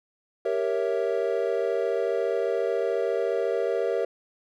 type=chord; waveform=triangle; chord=G diminished seventh; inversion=none; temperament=equal; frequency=392 / 466.2 / 554.4 / 659.3 Hz; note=G4 / Bb4 / Db5 / Fb5; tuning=0 / 0 / 0 / 0 cents; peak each=-27 / -25 / -28 / -29 dBFS; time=0.45-4.05 s; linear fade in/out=5 ms; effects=none